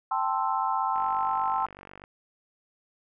sine chord, A minor seventh, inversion third, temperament equal, 784 / 880 / 1046.5 / 1318.5 Hz, G5 / A5 / C6 / E6, 0 / 0 / 0 / 0 cents, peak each -30 / -29 / -29 / -32 dBFS, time 0.11-1.66 s, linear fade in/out 5 ms
click train, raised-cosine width 0.5 ms, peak -29 dBFS, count 53, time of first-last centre 0.96-2.039 s, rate 48.2 Hz
effects none

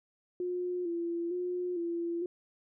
sine tone with vibrato, 349.2 Hz, F4, in tune, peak -31 dBFS, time 0.4-2.26 s, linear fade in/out 2 ms, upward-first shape square, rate 1.1 Hz, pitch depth 45 cents each way, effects none

